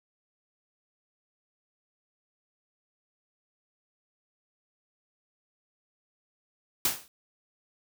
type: noise with exponential decay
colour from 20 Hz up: white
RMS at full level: -22 dBFS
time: 6.85-7.08 s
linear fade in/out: 1 ms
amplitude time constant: 50 ms
effects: none